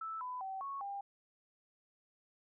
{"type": "tone with pitch steps", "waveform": "sine", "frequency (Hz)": [1316, 1001, 768, 1105, 799], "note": ["E6", "B5", "G5", "C#6", "G5"], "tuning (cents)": [-3, 23, -36, -6, 33], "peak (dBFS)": -39, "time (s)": [0.01, 1.01], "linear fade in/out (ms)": 5, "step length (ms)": 200, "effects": []}